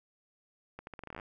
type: accelerating click train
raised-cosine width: 0.5 ms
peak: -28 dBFS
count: 13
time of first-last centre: 0.79-1.198 s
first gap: 81 ms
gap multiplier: 0.82
effects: none